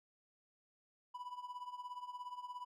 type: tone with tremolo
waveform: triangle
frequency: 987.8 Hz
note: B5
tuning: in tune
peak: -39 dBFS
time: 1.14-2.65 s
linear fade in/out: 10 ms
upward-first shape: triangle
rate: 17 Hz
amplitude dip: 85%
effects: none